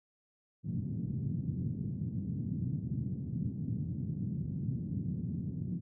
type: band-pass noise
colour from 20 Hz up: pink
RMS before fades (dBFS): -36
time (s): 0.63-5.81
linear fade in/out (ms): 50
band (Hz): 110 to 210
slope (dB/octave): 24
effects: none